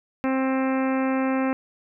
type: harmonic tone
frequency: 264 Hz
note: C4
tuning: 16 cents sharp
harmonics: 1 / 2 / 3 / 4 / 5 / 6 / 7 / 8 / 9 / 10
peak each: -22 / -28 / -32 / -34 / -36 / -38 / -39 / -40 / -41 / -42 dBFS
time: 0.24-1.53 s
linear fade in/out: 0 ms
effects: none